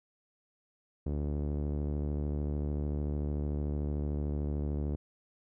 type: tone with low-pass filter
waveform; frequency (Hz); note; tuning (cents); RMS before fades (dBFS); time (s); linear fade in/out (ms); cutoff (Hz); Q
sawtooth; 73.42; D2; 0; -33; 1.06-4.96; 5; 410; 1.1
effects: none